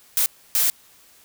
blue noise bursts at uneven times, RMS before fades -19 dBFS, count 2, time 0.17-0.26 / 0.55-0.7 s, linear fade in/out 0 ms, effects white hiss -53 dBFS RMS until 1.24 s

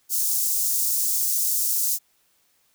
white high-pass noise, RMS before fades -23 dBFS, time 0.09-1.99 s, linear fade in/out 50 ms, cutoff 5800 Hz, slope 24 dB/octave, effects white hiss -65 dBFS RMS until 2.74 s

